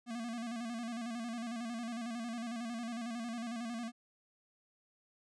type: tone with vibrato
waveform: square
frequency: 233.1 Hz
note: A#3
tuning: in tune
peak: -39 dBFS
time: 0.06-3.92 s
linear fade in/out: 50 ms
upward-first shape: square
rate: 11 Hz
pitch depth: 58 cents each way
effects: resampled to 22050 Hz